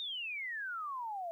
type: exponential sweep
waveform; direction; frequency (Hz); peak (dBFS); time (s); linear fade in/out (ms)
sine; down; 3729 to 655; -37; 0-1.31; 0
effects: 12-bit